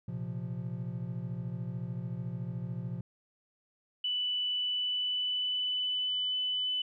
triangle chord, Bb suspended second, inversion none, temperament equal with one note detuned, 116.54 / 130.21 / 174.61 Hz, Bb2 / C3 / F3, 0 / -8 / 0 cents, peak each -37 dBFS, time 0.08-3.01 s, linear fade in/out 5 ms
sine tone with pitch glide, 2977 to 3001 Hz, F#7 to F#7, +10 to +24 cents, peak -29 dBFS, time 4.04-6.82 s, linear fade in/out 5 ms, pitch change +14 cents, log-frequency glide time 4.55-6.27 s
effects none

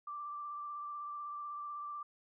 sine tone with vibrato, 1174.7 Hz, D6, in tune, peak -40 dBFS, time 0.07-2.03 s, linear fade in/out 5 ms, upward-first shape sine, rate 16 Hz, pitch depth 18 cents each way, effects none

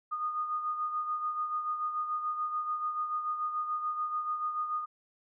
sine beating tone pair, 1229 / 1235.9 Hz, D#6 / D#6, -22 / -12 cents, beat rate 6.9 Hz, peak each -31 / -40 dBFS, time 0.11-4.86 s, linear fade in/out 20 ms, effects none

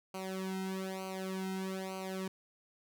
sawtooth tone with flanger, 189.5 Hz, F#3, 42 cents sharp, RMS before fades -39 dBFS, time 0.14-2.28 s, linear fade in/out 5 ms, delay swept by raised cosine 0.56 to 1.76 ms, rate 1.1 Hz, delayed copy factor -1, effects none

